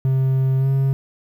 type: tone with pitch glide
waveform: triangle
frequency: 132.5 to 135.36 Hz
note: C3 to C#3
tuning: +22 to -41 cents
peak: -13 dBFS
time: 0.05-0.93 s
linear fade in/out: 0 ms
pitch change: +37 cents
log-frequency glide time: 0.58-0.67 s
effects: 9-bit